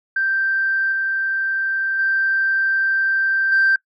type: tone with level steps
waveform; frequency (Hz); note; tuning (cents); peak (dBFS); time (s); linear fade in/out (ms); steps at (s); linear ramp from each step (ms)
sine; 1568; G6; 0; -16 / -18 / -15 / -11; 0.16-3.76; 5; 0.92 / 1.99 / 3.52; 2
effects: noise-tail reverb RT60 0.1 s tail -22 dB re dry + tanh soft clip ceiling -9 dBFS